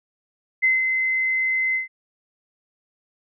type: tone with ADSR envelope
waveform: sine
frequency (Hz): 2056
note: C7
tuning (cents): -31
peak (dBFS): -14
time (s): 0.62-1.88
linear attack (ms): 21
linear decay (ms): 170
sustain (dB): -5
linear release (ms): 130
effects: none